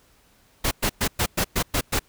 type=noise bursts; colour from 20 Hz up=pink; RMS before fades=-22 dBFS; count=8; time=0.64-1.994 s; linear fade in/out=10 ms; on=73 ms; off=110 ms; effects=pink hiss -59 dBFS RMS until 2.08 s